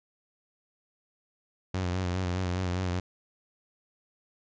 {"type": "tone with vibrato", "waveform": "sawtooth", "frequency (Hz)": 91, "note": "F#2", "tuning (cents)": -28, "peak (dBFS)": -24, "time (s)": [1.74, 3], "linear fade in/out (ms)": 5, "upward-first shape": "sine", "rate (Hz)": 4.9, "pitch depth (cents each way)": 53, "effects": ["resampled to 16000 Hz"]}